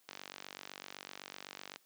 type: click train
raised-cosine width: 0.2 ms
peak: -26 dBFS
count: 81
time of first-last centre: 0.09-1.76 s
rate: 47.9 Hz
effects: white hiss -70 dBFS RMS until 1.85 s + high-pass 200 Hz 12 dB/octave